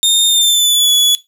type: tone with pitch glide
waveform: sawtooth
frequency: 3652 to 3407 Hz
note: A#7 to G#7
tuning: -36 to +44 cents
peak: -6 dBFS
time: 0.03-1.15 s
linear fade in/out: 0 ms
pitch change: -120 cents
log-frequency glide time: 0.27-0.89 s
effects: noise-tail reverb RT60 0.2 s tail -17 dB re dry